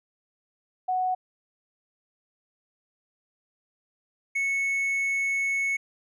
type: tone pair in turn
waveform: sine / triangle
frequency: 740 / 2205 Hz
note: F#5 / C#7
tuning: 0 / -10 cents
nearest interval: octave + perfect fifth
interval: 1890 cents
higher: second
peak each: -23 / -22 dBFS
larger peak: second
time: 0.88-1.15 / 4.35-5.77 s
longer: second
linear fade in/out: 10 ms
effects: resampled to 32000 Hz